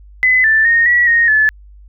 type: tone with pitch steps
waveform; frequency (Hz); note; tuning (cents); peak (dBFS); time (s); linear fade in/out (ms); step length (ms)
sine; 2018 / 1766 / 1852 / 1934 / 1861 / 1730; B6 / A6 / A#6 / B6 / A#6 / A6; +37 / +6 / -12 / -37 / -3 / -30; -8; 0.23-1.49; 0; 210
effects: added 50 Hz sine -37 dBFS peak until 1.88 s